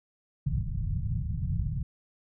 white low-pass noise, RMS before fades -30 dBFS, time 0.46-1.83 s, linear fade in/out 5 ms, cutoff 160 Hz, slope 48 dB/octave, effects none

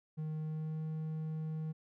triangle tone with pitch glide, 155.56 to 157.28 Hz, D#3 to D#3, 0 to +19 cents, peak -34 dBFS, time 0.17-1.73 s, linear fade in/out 20 ms, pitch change +19 cents, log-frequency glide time 0.4-0.83 s, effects none

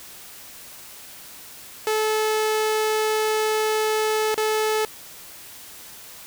sawtooth tone with dropouts, 433 Hz, A4, 28 cents flat, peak -16 dBFS, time 1.87-4.85 s, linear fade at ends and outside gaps 1 ms, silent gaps 4.344-4.377 s, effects white hiss -42 dBFS RMS until 6.26 s

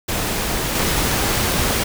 pink noise with level steps, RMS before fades -22 / -19 dBFS, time 0.08-1.84 s, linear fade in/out 10 ms, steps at 0.75 s, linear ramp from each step 5 ms, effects none

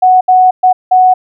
sine tone bursts at uneven times, 740 Hz, F#5, in tune, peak -3 dBFS, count 4, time 0.02-0.21 / 0.28-0.51 / 0.63-0.73 / 0.91-1.14 s, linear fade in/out 10 ms, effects none

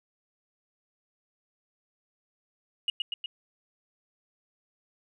sine tone with echo, 2881 Hz, F#7, 47 cents flat, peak -23 dBFS, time 2.88-2.9 s, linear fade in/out 2 ms, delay 120 ms, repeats 3, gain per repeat -3 dB, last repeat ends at 3.26 s, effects tanh soft clip ceiling -19 dBFS

